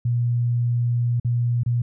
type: tone with dropouts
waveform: sine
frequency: 120 Hz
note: B2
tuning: 49 cents flat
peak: -18 dBFS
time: 0.05-1.82 s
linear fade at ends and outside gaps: 5 ms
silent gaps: 1.199-1.247 / 1.634-1.661 s
effects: none